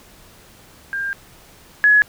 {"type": "tone pair in turn", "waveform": "sine", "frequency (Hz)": [1599, 1689.3], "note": ["G6", "G#6"], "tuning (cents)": [34, 29], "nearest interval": "minor second", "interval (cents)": 95, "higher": "second", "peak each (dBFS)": [-21, -9], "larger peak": "second", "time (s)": [[0.93, 1.13], [1.84, 2.02]], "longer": "first", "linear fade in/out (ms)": 0, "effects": ["pink hiss -47 dBFS RMS until 2.08 s"]}